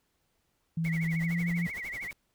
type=tone with pitch glide; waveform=sine; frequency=164.1 to 171.66 Hz; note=E3 to F3; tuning=-8 to -30 cents; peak=-27 dBFS; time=0.77-1.67 s; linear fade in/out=5 ms; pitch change=+78 cents; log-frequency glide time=1.18-1.38 s
type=noise with tremolo; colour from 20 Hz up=pink; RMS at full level=-46 dBFS; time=0.84-2.13 s; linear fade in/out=2 ms; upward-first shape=sine; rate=11 Hz; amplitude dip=90%
type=tone with vibrato; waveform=sine; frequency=2078 Hz; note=C7; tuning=12 cents flat; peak=-35 dBFS; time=0.85-2.11 s; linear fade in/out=0 ms; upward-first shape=sine; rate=13 Hz; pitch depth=140 cents each way
effects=pink hiss -75 dBFS RMS until 2.34 s